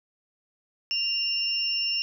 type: tone pair together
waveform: sine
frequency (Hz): 2794 / 5391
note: F7 / E8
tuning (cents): 0 / +38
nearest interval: major seventh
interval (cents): 1138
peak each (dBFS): -27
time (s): 0.91-2.02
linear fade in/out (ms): 0
effects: none